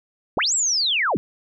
sine linear two-way sweep, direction up then down, 112.2 to 7902 to 112.2 Hz, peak -18 dBFS, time 0.37-1.17 s, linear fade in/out 0 ms, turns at 0.54 s, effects none

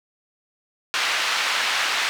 pink band-pass noise, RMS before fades -23 dBFS, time 0.94-2.09 s, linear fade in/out 0 ms, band 1400 to 4000 Hz, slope 12 dB/octave, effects none

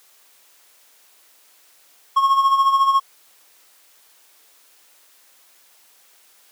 triangle tone with tremolo, 1089 Hz, C#6, 31 cents flat, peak -9 dBFS, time 2.16-3 s, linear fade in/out 10 ms, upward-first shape sine, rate 14 Hz, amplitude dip 60%, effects white hiss -54 dBFS RMS until 6.51 s + high-pass 400 Hz 12 dB/octave

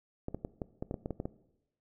clicks, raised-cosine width 2 ms, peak -22 dBFS, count 11, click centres 0.284 / 0.346 / 0.449 / 0.618 / 0.825 / 0.911 / 0.942 / 1.059 / 1.107 / 1.201 / 1.255 s, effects noise-tail reverb RT60 0.9 s tail -18 dB re dry

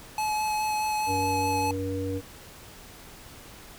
square tone with vibrato, 855 Hz, A5, 50 cents flat, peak -26 dBFS, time 0.18-1.71 s, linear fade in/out 2 ms, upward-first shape sine, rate 4.8 Hz, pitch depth 11 cents each way
harmonic tone, 95.5 Hz, G2, 45 cents flat, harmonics 1 / 3 / 5, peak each -32 / -32 / -32 dBFS, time 1.06-2.22 s, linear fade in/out 50 ms
effects pink hiss -47 dBFS RMS until 3.78 s

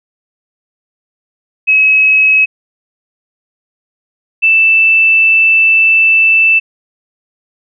sine tone pair in turn, 2562 / 2649 Hz, E7 / E7, -50 / +8 cents, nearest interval minor second, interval 58 cents, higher second, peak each -5 dBFS, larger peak neither, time 1.67-2.46 / 4.42-6.6 s, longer second, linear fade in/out 20 ms, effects none

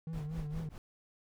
triangle tone with vibrato, 156 Hz, D#3, 5 cents sharp, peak -35 dBFS, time 0.07-0.69 s, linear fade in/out 2 ms, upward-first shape sine, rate 4.3 Hz, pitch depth 90 cents each way
brown noise with tremolo, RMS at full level -40 dBFS, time 0.13-0.78 s, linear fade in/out 0 ms, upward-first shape triangle, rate 4.9 Hz, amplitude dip 100%
effects none

